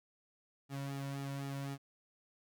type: tone with flanger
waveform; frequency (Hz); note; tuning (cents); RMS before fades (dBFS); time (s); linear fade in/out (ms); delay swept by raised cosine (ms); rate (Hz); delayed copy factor
sawtooth; 138.59; C#3; 0; -41; 0.69-1.78; 50; 1.9 to 2.51; 3.9; -0.7
effects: none